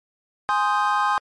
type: chord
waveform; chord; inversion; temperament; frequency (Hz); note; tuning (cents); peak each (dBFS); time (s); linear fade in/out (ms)
triangle; Ab major seventh; none; equal; 830.6 / 1046.5 / 1244.5 / 1568; Ab5 / C6 / Eb6 / G6; 0 / 0 / 0 / 0; -21 / -21 / -22 / -25; 0.49-1.18; 0
effects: MP3 48 kbps